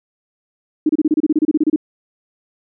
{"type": "tone bursts", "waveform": "sine", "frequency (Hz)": 307.8, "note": "D#4", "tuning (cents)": -19, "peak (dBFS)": -10, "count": 15, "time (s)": [0.86, 1.761], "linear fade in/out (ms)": 5, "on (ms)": 33, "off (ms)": 29, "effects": []}